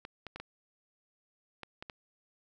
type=clicks; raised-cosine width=0.3 ms; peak=-26 dBFS; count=7; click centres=0.051 / 0.267 / 0.36 / 0.4 / 1.633 / 1.825 / 1.898 s; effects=none